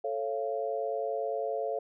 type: chord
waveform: sine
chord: A augmented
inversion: none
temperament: just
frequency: 440 / 550 / 687.5 Hz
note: A4 / C#5 / E#5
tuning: 0 / -14 / -27 cents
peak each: -34 dBFS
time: 0.04-1.79 s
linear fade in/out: 5 ms
effects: none